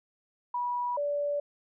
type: tone pair in turn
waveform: sine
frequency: 974 / 579.1 Hz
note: B5 / D5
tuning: -24 / -24 cents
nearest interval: major sixth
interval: 900 cents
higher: first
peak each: -28 / -27 dBFS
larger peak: second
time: 0.54-0.97 / 0.97-1.4 s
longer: neither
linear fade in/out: 5 ms
effects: none